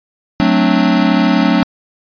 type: chord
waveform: square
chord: D dominant seventh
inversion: first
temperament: equal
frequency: 185 / 220 / 261.6 / 293.7 Hz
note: F#3 / A3 / C4 / D4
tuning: 0 / 0 / 0 / 0 cents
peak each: -16 dBFS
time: 0.4-1.63 s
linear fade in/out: 0 ms
effects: resampled to 11025 Hz